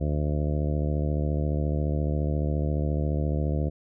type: harmonic tone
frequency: 74.4 Hz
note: D2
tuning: 23 cents sharp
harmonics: 1 / 2 / 3 / 4 / 5 / 6 / 7 / 8 / 9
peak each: -26 / -28 / -35 / -35 / -38 / -41 / -37 / -42 / -41 dBFS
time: 0-3.7 s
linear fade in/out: 20 ms
effects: none